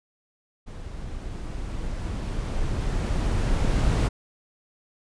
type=noise with level ramp; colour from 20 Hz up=brown; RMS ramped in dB=-37 to -19 dBFS; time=0.66-4.09 s; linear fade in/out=20 ms; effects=resampled to 22050 Hz